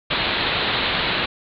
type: low-pass noise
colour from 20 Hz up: white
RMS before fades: -22 dBFS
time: 0.1-1.26 s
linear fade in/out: 10 ms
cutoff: 4200 Hz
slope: 96 dB/octave
effects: none